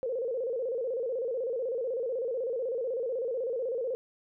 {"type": "tone with vibrato", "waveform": "sine", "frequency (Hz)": 491, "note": "B4", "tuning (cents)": -10, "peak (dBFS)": -29, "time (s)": [0.03, 3.95], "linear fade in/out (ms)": 0, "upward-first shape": "square", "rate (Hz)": 16, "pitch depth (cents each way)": 110, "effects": []}